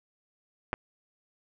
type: clicks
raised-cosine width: 0.5 ms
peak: -13 / -18 dBFS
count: 2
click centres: 0.731 / 0.739 s
effects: none